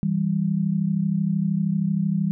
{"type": "tone pair together", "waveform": "sine", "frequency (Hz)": [163.3, 196.24], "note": ["E3", "G3"], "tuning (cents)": [-16, 2], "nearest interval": "minor third", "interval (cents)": 318, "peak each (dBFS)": [-23, -22], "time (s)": [0.03, 2.31], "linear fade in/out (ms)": 0, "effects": []}